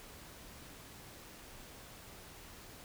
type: silence
effects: pink hiss -53 dBFS RMS until 2.84 s